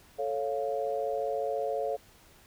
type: chord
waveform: sine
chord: A augmented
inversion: none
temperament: equal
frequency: 440 / 554.4 / 698.5 Hz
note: A4 / C#5 / E#5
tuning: 0 / 0 / 0 cents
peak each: -33 / -32 / -34 dBFS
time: 0.18-1.97 s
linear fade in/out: 20 ms
effects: pink hiss -58 dBFS RMS until 2.46 s